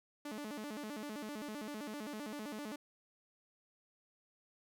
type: tone with vibrato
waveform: sawtooth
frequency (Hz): 250.6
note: B3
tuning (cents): +25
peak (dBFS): -38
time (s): 0.25-2.76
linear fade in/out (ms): 5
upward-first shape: square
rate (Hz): 7.7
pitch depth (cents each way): 270
effects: none